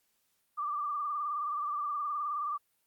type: tone with vibrato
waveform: sine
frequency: 1181 Hz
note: D6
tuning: 9 cents sharp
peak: -31 dBFS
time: 0.57-2.58 s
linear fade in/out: 20 ms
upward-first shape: sine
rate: 19 Hz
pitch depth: 55 cents each way
effects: white hiss -75 dBFS RMS until 2.86 s + Opus 48 kbps